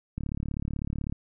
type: click train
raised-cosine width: 5 ms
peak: -19 dBFS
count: 35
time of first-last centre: 0.18-1.124 s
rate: 36 Hz
effects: none

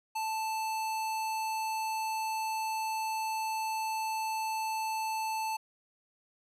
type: tone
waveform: square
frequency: 880 Hz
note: A5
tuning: in tune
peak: -32 dBFS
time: 0.15-5.57 s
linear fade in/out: 10 ms
effects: resampled to 32000 Hz + 11-bit

